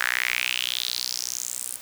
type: tone with high-pass filter sweep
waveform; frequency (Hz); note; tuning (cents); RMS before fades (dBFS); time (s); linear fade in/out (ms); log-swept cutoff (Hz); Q
sawtooth; 61.74; B1; 0; -28; 0-1.77; 5; 1600 to 9600; 4.4
effects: white hiss -43 dBFS RMS until 1.81 s